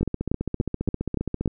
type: two click trains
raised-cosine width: 3 ms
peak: -10 / -13 dBFS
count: 6 / 23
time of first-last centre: 0.03-1.459 / 0.01-1.477 s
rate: 3.5 / 15 Hz
effects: none